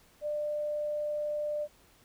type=tone; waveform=sine; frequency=596 Hz; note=D5; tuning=25 cents sharp; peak=-30 dBFS; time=0.21-1.68 s; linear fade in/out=50 ms; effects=pink hiss -62 dBFS RMS until 2.04 s